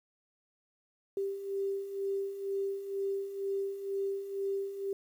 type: beating tone pair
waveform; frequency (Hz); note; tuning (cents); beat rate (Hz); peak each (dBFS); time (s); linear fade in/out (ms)
sine; 392 / 394.1; G4 / G4; 0 / +9; 2.1; -39 / -33; 1.17-4.93; 2
effects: 10-bit